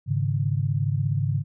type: chord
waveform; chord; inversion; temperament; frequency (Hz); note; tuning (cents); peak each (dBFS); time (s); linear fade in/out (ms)
sine; Ab suspended fourth; none; equal; 103.83 / 138.59 / 155.56; Ab2 / Db3 / Eb3; 0 / 0 / 0; -25 / -24 / -30; 0.06-1.44; 50
effects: none